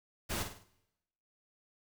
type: noise with echo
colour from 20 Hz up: pink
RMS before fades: -36 dBFS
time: 0.29-0.44 s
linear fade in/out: 20 ms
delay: 51 ms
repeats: 4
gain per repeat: -7 dB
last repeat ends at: 0.644 s
effects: noise-tail reverb RT60 0.9 s tail -19 dB re dry